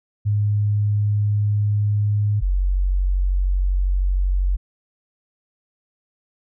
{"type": "tone pair in turn", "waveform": "sine", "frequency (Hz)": [103.83, 46.4], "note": ["G#2", "F#1"], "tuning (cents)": [0, 6], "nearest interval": "octave + major second", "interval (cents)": 1394, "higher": "first", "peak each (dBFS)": -16, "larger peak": "neither", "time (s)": [[0.25, 2.41], [2.41, 4.57]], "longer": "neither", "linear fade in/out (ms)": 20, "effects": []}